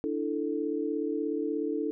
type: chord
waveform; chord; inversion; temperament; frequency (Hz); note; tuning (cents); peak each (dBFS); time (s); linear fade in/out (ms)
sine; D suspended second; none; just; 293.7 / 330.4 / 440.5; D4 / E4 / A4; 0 / +4 / +2; -32 / -33 / -32; 0.04-1.91; 0
effects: none